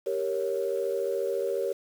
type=chord; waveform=sine; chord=G diminished; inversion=none; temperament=equal; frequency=392 / 466.2 / 554.4 Hz; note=G4 / Bb4 / Db5; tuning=0 / 0 / 0 cents; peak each=-30 dBFS; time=0.06-1.73 s; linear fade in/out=10 ms; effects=tanh soft clip ceiling -17 dBFS + 8-bit